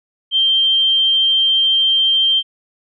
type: tone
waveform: sine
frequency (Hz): 3153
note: G7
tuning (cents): +9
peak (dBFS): -11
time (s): 0.31-2.43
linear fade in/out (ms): 50
effects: none